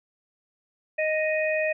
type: harmonic tone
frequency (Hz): 622.3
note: D#5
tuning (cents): 0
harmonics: 1 / 3 / 4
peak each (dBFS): -24 / -30 / -29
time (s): 0.98-1.73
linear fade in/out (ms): 10
effects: none